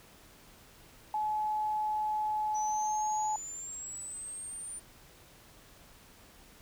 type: tone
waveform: sine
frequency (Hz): 854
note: G#5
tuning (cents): +48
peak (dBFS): -29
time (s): 1.14-3.36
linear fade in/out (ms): 2
type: exponential sweep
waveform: sine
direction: up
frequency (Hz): 5920 to 9230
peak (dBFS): -39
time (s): 2.54-4.8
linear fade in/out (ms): 20
effects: pink hiss -57 dBFS RMS until 6.61 s